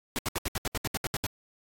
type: noise bursts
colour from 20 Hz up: pink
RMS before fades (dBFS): -30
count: 12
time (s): 0.16-1.265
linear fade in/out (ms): 0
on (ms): 27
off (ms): 71
effects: AAC 48 kbps